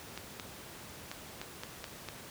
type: clicks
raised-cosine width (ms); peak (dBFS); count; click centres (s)
0.2; -22; 7; 0.176 / 0.398 / 1.115 / 1.415 / 1.635 / 1.842 / 2.087
effects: pink hiss -48 dBFS RMS until 2.3 s + high-pass 80 Hz 12 dB/octave